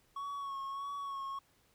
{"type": "tone with vibrato", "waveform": "triangle", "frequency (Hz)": 1108.7, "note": "C#6", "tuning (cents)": 0, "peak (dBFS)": -36, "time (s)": [0.16, 1.39], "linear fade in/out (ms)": 5, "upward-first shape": "sine", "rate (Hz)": 1.6, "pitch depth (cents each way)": 33, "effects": ["pink hiss -70 dBFS RMS until 1.74 s"]}